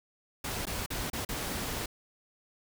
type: noise with dropouts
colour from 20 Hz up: pink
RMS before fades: -35 dBFS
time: 0.44-1.86 s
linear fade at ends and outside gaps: 5 ms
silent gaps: 0.655-0.668 / 0.862-0.903 / 1.101-1.131 / 1.25-1.289 s
effects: none